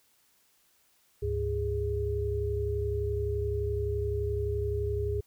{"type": "tone cluster", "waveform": "sine", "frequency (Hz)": [71.7, 103.4, 411.9], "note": ["D2", "G#2", "G#4"], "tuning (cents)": [-41, -7, -14], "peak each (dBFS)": [-32, -33, -31], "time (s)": [1.22, 5.21], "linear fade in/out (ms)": 10, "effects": ["white hiss -67 dBFS RMS until 5.26 s"]}